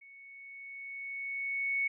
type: tone with level ramp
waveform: sine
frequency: 2217 Hz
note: C#7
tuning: in tune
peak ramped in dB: -52 to -27 dBFS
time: 0.01-1.88 s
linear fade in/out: 10 ms
effects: none